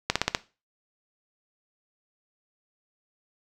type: slowing click train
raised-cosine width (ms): 0.2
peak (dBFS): -4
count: 5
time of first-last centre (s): 0.1-0.349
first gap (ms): 56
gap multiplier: 1.07
effects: noise-tail reverb RT60 0.3 s tail -17 dB re dry